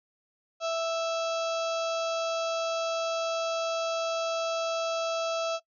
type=harmonic tone; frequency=659.3 Hz; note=E5; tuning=in tune; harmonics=1 / 2 / 4 / 5 / 6 / 7 / 8 / 9 / 10; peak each=-28 / -34 / -40 / -42 / -44 / -45 / -46 / -47 / -48 dBFS; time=0.6-5.6 s; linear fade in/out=50 ms; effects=noise-tail reverb RT60 0.1 s tail -21 dB re dry